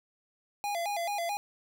square tone with vibrato, 747 Hz, F#5, 16 cents sharp, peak -31 dBFS, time 0.64-1.37 s, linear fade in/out 0 ms, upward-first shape square, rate 4.6 Hz, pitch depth 160 cents each way, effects none

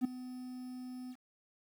triangle tone with ADSR envelope, 252.4 Hz, B3, 38 cents sharp, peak -23 dBFS, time 0.01-1.16 s, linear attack 37 ms, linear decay 7 ms, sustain -17 dB, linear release 52 ms, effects 10-bit

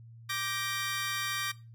20% pulse chord, G minor, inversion second, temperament just, 1176 / 1568 / 1881.6 Hz, D6 / G6 / Bb6, +2 / 0 / +16 cents, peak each -31 / -33 / -31 dBFS, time 0.29-1.52 s, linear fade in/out 10 ms, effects noise-tail reverb RT60 0.3 s tail -19 dB re dry + added 115 Hz sine -48 dBFS peak until 1.74 s

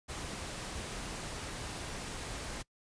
pink noise, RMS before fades -41 dBFS, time 0.08-2.63 s, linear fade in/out 20 ms, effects noise-tail reverb RT60 0.1 s tail -22 dB re dry + resampled to 22050 Hz

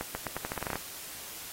accelerating click train, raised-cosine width 0.5 ms, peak -18 dBFS, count 12, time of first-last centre 0.01-0.756 s, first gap 140 ms, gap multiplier 0.84, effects white hiss -43 dBFS RMS until 1.52 s + AAC 48 kbps

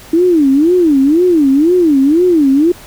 sine tone with vibrato, 312.4 Hz, D#4, 7 cents sharp, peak -6 dBFS, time 0.13-2.72 s, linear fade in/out 5 ms, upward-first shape sine, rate 2 Hz, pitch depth 270 cents each way, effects pink hiss -36 dBFS RMS until 2.86 s

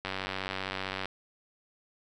click train, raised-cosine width 0.3 ms, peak -17 dBFS, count 97, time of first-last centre 0.05-1.056 s, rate 95.4 Hz, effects none

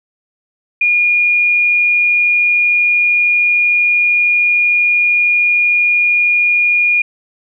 sine tone, 2431 Hz, D#7, 41 cents flat, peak -9 dBFS, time 0.81-7.02 s, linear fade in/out 5 ms, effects none

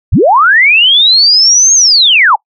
sine linear two-way sweep, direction up then down, 34.92 to 6560 to 753 Hz, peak -3 dBFS, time 0.12-2.36 s, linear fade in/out 10 ms, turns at 1.74 s, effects noise-tail reverb RT60 0.1 s tail -26 dB re dry

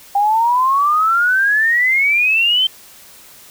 sine exponential sweep, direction up, 794 to 3136 Hz, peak -11 dBFS, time 0.15-2.67 s, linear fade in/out 5 ms, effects white hiss -42 dBFS RMS until 3.5 s

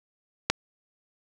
click, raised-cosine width 0.2 ms, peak -3 dBFS, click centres 0.5 s, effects none

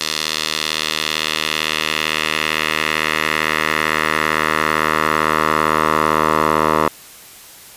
10% pulse tone with band-pass filter sweep, 77.78 Hz, D#2, in tune, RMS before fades -18 dBFS, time 0.01-6.88 s, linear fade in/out 0 ms, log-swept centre 4400 to 970 Hz, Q 1.6, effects white hiss -40 dBFS RMS until 7.76 s + resampled to 32000 Hz

